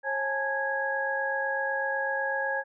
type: tone cluster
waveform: sine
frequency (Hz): 541 / 834 / 882 / 1655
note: C#5 / G#5 / A5 / G#6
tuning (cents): -42 / +7 / +4 / -6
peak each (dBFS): -32 / -34 / -37 / -29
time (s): 0.03-2.64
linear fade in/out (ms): 50
effects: none